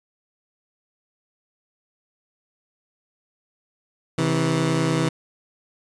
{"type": "tone pair together", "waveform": "20% pulse", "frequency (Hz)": [132.82, 162.9], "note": ["C3", "E3"], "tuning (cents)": [26, -20], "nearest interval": "major third", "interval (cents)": 354, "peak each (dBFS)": [-19, -16], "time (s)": [4.18, 5.09], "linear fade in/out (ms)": 5, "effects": ["resampled to 22050 Hz"]}